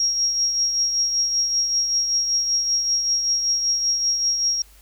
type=tone with tremolo; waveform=sine; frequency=5600 Hz; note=F8; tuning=4 cents sharp; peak=-16 dBFS; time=0-4.62 s; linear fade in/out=2 ms; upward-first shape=triangle; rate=5.2 Hz; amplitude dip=50%; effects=added 50 Hz sine -49 dBFS peak until 4.81 s + white hiss -53 dBFS RMS until 4.81 s